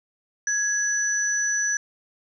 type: tone pair together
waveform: sine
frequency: 1670 / 5951 Hz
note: G#6 / F#8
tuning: +9 / +9 cents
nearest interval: octave + minor seventh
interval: 2200 cents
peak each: -24 dBFS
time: 0.47-1.77 s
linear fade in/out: 2 ms
effects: none